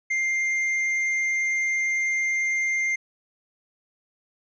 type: tone with hard clipping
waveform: sine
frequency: 2103 Hz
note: C7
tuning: 8 cents sharp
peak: -23 dBFS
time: 0.1-2.96 s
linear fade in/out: 10 ms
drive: 4 dB
effects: resampled to 24000 Hz